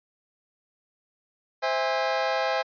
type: chord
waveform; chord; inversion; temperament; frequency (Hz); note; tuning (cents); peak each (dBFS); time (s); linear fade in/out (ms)
sawtooth; C augmented; none; just; 523.3 / 654.1 / 817.6; C5 / E5 / G#5; 0 / -14 / -27; -24; 1.62-2.63; 20
effects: resampled to 11025 Hz